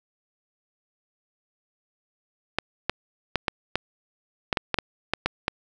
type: clicks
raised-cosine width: 0.3 ms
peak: -6 dBFS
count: 12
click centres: 2.586 / 2.896 / 3.357 / 3.482 / 3.756 / 4.528 / 4.572 / 4.743 / 4.787 / 5.136 / 5.26 / 5.481 s
effects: none